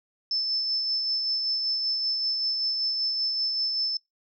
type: tone with tremolo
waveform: sine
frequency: 5270 Hz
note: E8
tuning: 1 cent flat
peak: -23 dBFS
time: 0.31-3.97 s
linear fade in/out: 2 ms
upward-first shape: sine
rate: 5.2 Hz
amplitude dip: 30%
effects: noise-tail reverb RT60 0.2 s tail -26 dB re dry